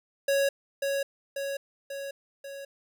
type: tone with echo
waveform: square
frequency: 554.4 Hz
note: C#5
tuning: in tune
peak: -23 dBFS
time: 0.28-0.49 s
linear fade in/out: 5 ms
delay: 540 ms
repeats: 4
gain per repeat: -4 dB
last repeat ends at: 2.65 s
effects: none